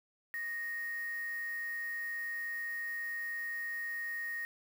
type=tone with quantisation; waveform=sine; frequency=1864.7 Hz; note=A#6; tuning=in tune; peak=-36 dBFS; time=0.34-4.45 s; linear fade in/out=0 ms; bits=8; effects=none